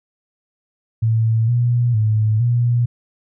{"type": "tone with pitch steps", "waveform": "sine", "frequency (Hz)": [112.6, 120.6, 108.4, 120.1], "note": ["A2", "B2", "A2", "B2"], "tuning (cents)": [40, -41, -25, -48], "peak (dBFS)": -13, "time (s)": [1.02, 2.86], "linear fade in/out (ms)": 10, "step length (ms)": 460, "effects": []}